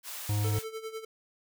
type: high-pass noise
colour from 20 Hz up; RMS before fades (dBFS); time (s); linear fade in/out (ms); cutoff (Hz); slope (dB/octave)
white; -40; 0.03-0.65; 50; 700; 12
type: harmonic tone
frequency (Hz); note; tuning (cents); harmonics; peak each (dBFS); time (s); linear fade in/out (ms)
104.3; G#2; +8; 1 / 3 / 5 / 7 / 9; -26 / -41 / -47 / -47 / -47; 0.29-0.59; 5
type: tone with tremolo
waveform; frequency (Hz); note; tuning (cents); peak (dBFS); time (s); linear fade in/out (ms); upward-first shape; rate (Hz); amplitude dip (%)
square; 442.5; A4; +10; -35; 0.44-1.05; 5; sine; 10; 75
effects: none

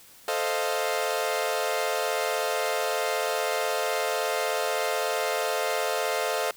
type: chord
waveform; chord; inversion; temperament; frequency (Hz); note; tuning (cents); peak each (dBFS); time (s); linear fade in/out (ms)
sawtooth; F dominant seventh; first; equal; 440 / 523.3 / 622.3 / 698.5; A4 / C5 / Eb5 / F5; 0 / 0 / 0 / 0; -27; 0.28-6.51; 2
effects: white hiss -52 dBFS RMS until 6.56 s

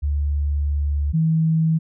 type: tone pair in turn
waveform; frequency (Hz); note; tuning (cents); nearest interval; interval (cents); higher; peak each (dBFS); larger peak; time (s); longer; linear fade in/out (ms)
sine; 72.5 / 160.75; D2 / E3; -22 / -43; octave + major second; 1379; second; -18 / -15; second; 0.02-1.13 / 1.13-1.79; first; 20
effects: none

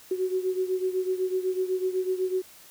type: beating tone pair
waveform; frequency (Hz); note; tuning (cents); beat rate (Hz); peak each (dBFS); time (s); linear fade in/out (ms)
sine; 370 / 378; F#4 / F#4; 0 / +37; 8; -26 / -30; 0.11-2.42; 5
effects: white hiss -51 dBFS RMS until 2.7 s

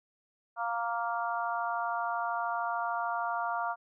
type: harmonic tone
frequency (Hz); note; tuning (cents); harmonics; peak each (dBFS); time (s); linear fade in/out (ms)
233.1; A#3; 0; 3 / 4 / 5 / 6; -34 / -35 / -36 / -37; 0.56-3.76; 50
effects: none

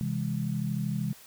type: chord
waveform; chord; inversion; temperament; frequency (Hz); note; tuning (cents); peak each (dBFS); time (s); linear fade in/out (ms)
sine; C augmented; none; just; 130.81 / 163.52 / 204.4; C3 / E3 / G#3; 0 / -14 / -27; -32; 0.01-1.13; 0
effects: white hiss -52 dBFS RMS until 1.26 s

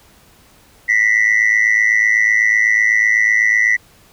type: tone with amplitude modulation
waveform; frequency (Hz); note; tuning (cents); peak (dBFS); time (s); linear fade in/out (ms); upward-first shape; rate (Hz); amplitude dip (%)
sine; 1972; B6; -3; -5; 0.88-3.77; 20; sine; 108; 90
effects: tanh soft clip ceiling -6 dBFS + pink hiss -49 dBFS RMS until 4.12 s

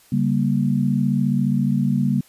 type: chord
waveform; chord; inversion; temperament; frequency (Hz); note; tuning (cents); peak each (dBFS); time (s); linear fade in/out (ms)
sine; G diminished; second; just; 141.12 / 196 / 235.2; Db3 / G3 / Bb3; +31 / 0 / +16; -21; 0.12-2.21; 5
effects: white hiss -53 dBFS RMS until 2.28 s + resampled to 32000 Hz

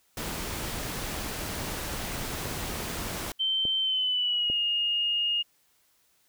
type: noise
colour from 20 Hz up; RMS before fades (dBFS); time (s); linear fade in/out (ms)
pink; -34; 0.17-3.32; 2
type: clicks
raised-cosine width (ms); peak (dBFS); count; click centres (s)
2; -24; 9; 1.937 / 2.144 / 2.457 / 2.513 / 2.703 / 2.804 / 2.9 / 3.653 / 4.5
type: tone with pitch glide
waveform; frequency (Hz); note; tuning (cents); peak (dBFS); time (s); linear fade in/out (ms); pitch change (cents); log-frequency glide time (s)
sine; 3106 to 2848; G7 to F7; -17 to +33; -24; 3.39-5.43; 20; -150; 3.8-4.59
effects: white hiss -67 dBFS RMS until 6.28 s

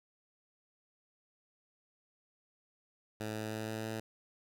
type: tone with pitch steps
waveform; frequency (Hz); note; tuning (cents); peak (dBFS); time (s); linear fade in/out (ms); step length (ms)
10% pulse; 108.1 / 108.79 / 109.48 / 110.18 / 110.88; A2 / A2 / A2 / A2 / A2; -30 / -19 / -8 / +3 / +14; -29; 3.2-4; 5; 160
effects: none

